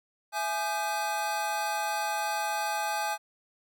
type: tone cluster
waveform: square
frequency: 666 / 838 / 1212 / 1553 Hz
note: E5 / G#5 / D#6 / G6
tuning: +18 / +15 / -46 / -17 cents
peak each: -38 / -31 / -39 / -37 dBFS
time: 0.32-3.18 s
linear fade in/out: 50 ms
effects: none